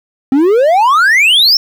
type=exponential sweep; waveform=triangle; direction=up; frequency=257.1 to 5510 Hz; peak=-4 dBFS; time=0.32-1.57 s; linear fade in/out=2 ms; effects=7-bit